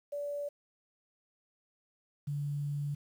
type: tone pair in turn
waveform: sine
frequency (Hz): 578 / 144.5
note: D5 / D3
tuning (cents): -28 / -28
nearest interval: 2 octaves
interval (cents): 2400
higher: first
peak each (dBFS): -34 / -32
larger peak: second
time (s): 0.12-0.49 / 2.27-2.95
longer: second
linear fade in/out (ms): 10
effects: 10-bit